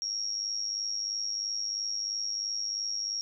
sine tone with amplitude modulation, 5588 Hz, F8, in tune, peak -27 dBFS, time 0.02-3.21 s, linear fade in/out 0 ms, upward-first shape sine, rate 103 Hz, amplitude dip 70%, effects none

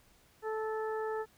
harmonic tone, 437.1 Hz, A4, 11 cents flat, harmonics 1 / 2 / 3 / 4, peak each -34 / -40 / -44 / -46 dBFS, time 0.42-1.26 s, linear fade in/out 50 ms, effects pink hiss -65 dBFS RMS until 1.37 s

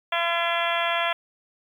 harmonic tone with a mistuned harmonic, 339.7 Hz, F4, 48 cents flat, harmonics 2 / 3 / 4 / 5 / 6 / 7 / 8 / 9 / 10, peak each -27 / -29 / -30 / -31 / -32 / -32 / -33 / -34 / -34 dBFS, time 0.12-1.13 s, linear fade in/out 5 ms, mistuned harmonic 9, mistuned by +63 cents, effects 9-bit

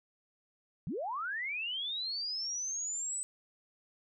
sine linear sweep, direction up, 124.6 to 8090 Hz, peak -34 dBFS, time 0.87-3.23 s, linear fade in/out 0 ms, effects none

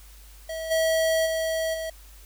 square tone with level steps, 646 Hz, E5, 35 cents flat, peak -31 / -21 / -25 / -30 dBFS, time 0.49-1.9 s, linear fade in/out 5 ms, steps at 0.7 / 1.25 / 1.73 s, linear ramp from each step 20 ms, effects added 50 Hz sine -46 dBFS peak until 2.25 s + white hiss -53 dBFS RMS until 2.25 s

